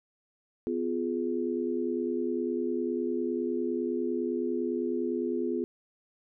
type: chord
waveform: sine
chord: F diminished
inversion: second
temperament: just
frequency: 251.4 / 349.2 / 419.1 Hz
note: Cb4 / F4 / Ab4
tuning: +31 / 0 / +16 cents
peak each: -32 / -31 / -33 dBFS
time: 0.67-5.64 s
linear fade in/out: 0 ms
effects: none